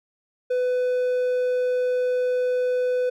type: tone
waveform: triangle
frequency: 500 Hz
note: B4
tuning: 21 cents sharp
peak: -18 dBFS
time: 0.5-3.1 s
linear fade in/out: 10 ms
effects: none

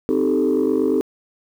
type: chord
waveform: sine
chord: A half-diminished seventh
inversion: first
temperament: equal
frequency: 261.6 / 311.1 / 392 / 440 Hz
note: C4 / Eb4 / G4 / A4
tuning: 0 / 0 / 0 / 0 cents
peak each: -20 dBFS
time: 0.09-1.01 s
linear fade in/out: 0 ms
effects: tanh soft clip ceiling -10 dBFS + 8-bit

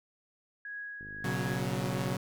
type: tone with tremolo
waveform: sine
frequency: 1660 Hz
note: G#6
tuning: 1 cent flat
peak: -37 dBFS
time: 0.65-1.59 s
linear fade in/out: 2 ms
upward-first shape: triangle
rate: 1.9 Hz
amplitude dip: 45%
type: click train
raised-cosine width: 3 ms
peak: -37 dBFS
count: 58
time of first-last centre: 1.01-2.123 s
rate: 51.2 Hz
type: chord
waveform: sawtooth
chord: B suspended second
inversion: none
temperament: equal with one note detuned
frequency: 120.37 / 138.59 / 185 Hz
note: B2 / C#3 / F#3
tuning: -44 / 0 / 0 cents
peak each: -31 dBFS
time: 1.24-2.17 s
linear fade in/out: 5 ms
effects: none

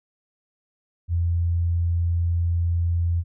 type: tone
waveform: sine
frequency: 85.4 Hz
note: F2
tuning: 38 cents flat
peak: -19 dBFS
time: 1.08-3.24 s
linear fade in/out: 50 ms
effects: none

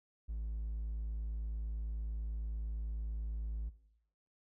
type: tone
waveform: triangle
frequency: 54.5 Hz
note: A1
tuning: 16 cents flat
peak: -34 dBFS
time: 0.28-3.7 s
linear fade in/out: 20 ms
effects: noise-tail reverb RT60 0.8 s tail -18 dB re dry + tanh soft clip ceiling -30 dBFS

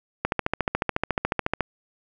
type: click train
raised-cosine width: 0.5 ms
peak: -7 dBFS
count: 20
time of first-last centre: 0.25-1.607 s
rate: 14 Hz
effects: none

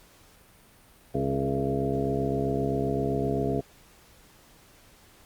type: harmonic tone with a mistuned harmonic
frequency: 67.7 Hz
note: C#2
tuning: 40 cents flat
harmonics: 1 / 2 / 3 / 4 / 5 / 6 / 7 / 9 / 10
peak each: -38 / -31 / -35 / -31 / -37 / -30 / -35 / -41 / -33 dBFS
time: 1.14-3.61 s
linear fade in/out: 10 ms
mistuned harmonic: 6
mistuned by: +33 cents
effects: pink hiss -56 dBFS RMS until 5.25 s + Opus 48 kbps

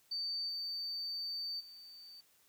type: tone with level steps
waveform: triangle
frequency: 4586 Hz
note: D8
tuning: 42 cents flat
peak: -32 / -35 / -50 dBFS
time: 0.11-2.21 s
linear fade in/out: 10 ms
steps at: 0.48 / 1.59 s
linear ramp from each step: 20 ms
effects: tanh soft clip ceiling -34 dBFS + white hiss -69 dBFS RMS until 2.48 s

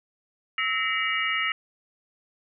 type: tone cluster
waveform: sine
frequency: 1303 / 1854 / 2048 / 2279 / 2855 Hz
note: E6 / A#6 / C7 / C#7 / F7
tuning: -20 / -10 / -38 / +47 / +37 cents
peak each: -30 dBFS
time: 0.58-1.52 s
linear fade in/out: 2 ms
effects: none

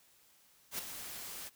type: noise with ADSR envelope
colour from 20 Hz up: white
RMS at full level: -36 dBFS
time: 0.71-1.5 s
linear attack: 76 ms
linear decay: 10 ms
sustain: -9 dB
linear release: 31 ms
effects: white hiss -66 dBFS RMS until 1.55 s

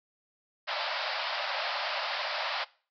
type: band-pass noise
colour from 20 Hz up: pink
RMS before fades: -33 dBFS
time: 0.67-2.65 s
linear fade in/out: 20 ms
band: 560 to 5100 Hz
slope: 96 dB/octave
effects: noise-tail reverb RT60 0.4 s tail -21 dB re dry

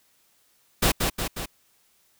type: noise with echo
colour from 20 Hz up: pink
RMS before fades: -20 dBFS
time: 0.82-0.92 s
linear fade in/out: 10 ms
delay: 180 ms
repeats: 3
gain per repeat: -4 dB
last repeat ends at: 1.46 s
effects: white hiss -64 dBFS RMS until 2.19 s

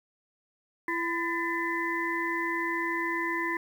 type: harmonic tone with a mistuned harmonic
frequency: 336.6 Hz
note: E4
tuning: 36 cents sharp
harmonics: 1 / 3 / 5 / 6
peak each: -33 / -33 / -33 / -33 dBFS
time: 0.88-3.57 s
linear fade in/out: 2 ms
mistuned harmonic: 5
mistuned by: +90 cents
effects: 9-bit

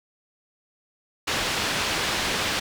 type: low-pass noise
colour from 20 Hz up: white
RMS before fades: -26 dBFS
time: 1.27-2.6 s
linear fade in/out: 10 ms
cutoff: 3900 Hz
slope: 12 dB/octave
effects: none

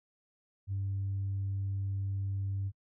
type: tone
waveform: sine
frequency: 98 Hz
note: G2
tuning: in tune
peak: -30 dBFS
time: 0.67-2.72 s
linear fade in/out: 50 ms
effects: noise-tail reverb RT60 0.1 s tail -25 dB re dry + tanh soft clip ceiling -28 dBFS

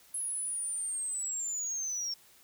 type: linear sweep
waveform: sine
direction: down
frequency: 10700 to 5450 Hz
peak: -30 dBFS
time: 0.14-2.14 s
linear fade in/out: 5 ms
effects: tanh soft clip ceiling -31 dBFS + white hiss -60 dBFS RMS until 2.43 s

